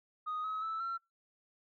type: tone with pitch steps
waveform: sine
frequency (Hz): 1244.5 / 1278.7 / 1313.9 / 1350.1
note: D#6 / D#6 / E6 / E6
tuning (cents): 0 / +47 / -6 / +41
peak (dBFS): -33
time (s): 0.26-0.98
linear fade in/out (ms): 20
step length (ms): 180
effects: noise-tail reverb RT60 0.2 s tail -26 dB re dry + tanh soft clip ceiling -32 dBFS